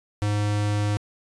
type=tone; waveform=square; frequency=103.83 Hz; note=G#2; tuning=in tune; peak=-22 dBFS; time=0.22-0.97 s; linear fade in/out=0 ms; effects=resampled to 22050 Hz